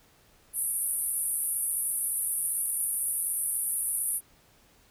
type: band-pass noise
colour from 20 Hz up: pink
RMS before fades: -30 dBFS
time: 0.53-4.21 s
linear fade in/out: 50 ms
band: 9300 to 12000 Hz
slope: 96 dB/octave
effects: pink hiss -61 dBFS RMS until 4.9 s